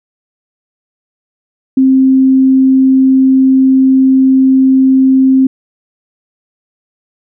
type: tone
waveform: sine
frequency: 263.9 Hz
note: C4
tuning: 15 cents sharp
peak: -4 dBFS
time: 1.77-5.47 s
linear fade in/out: 5 ms
effects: none